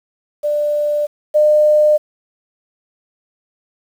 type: tone pair in turn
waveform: sine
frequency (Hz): 592 / 603.4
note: D5 / D5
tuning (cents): +14 / +47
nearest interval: unison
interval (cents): 33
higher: second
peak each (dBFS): -14 / -8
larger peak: second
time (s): 0.43-1.07 / 1.34-1.98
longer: neither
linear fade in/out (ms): 20
effects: 7-bit